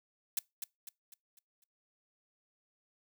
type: noise with echo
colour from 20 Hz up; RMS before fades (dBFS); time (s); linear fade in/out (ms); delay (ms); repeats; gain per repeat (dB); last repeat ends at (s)
blue; -32; 0.37-0.39; 2; 250; 5; -7; 1.64
effects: noise-tail reverb RT60 0.2 s tail -24 dB re dry